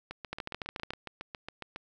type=two click trains; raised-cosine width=0.3 ms; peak=-23 / -19 dBFS; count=13 / 9; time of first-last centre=0.11-1.761 / 0.33-0.906 s; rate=7.27 / 13.9 Hz; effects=none